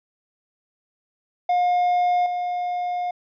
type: tone with level steps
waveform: triangle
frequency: 714 Hz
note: F5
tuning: 38 cents sharp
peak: -15 / -21 dBFS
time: 1.49-3.11 s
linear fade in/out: 5 ms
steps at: 2.26 s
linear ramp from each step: 2 ms
effects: resampled to 11025 Hz